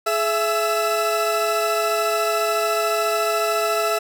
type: tone cluster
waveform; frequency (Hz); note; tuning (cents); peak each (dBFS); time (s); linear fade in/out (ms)
40% pulse; 423.8 / 668 / 1322; G#4 / E5 / E6; +35 / +23 / +5; -24 / -21 / -23; 0.06-3.99; 10
effects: none